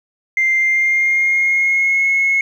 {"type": "tone with pitch glide", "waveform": "sine", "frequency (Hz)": [2093, 2177], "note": ["C7", "C#7"], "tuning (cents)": [0, -32], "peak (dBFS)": -11, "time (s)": [0.37, 2.41], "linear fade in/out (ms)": 2, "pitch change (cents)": 68, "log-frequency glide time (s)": [0.57, 2.06], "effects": ["tanh soft clip ceiling -8 dBFS", "8-bit"]}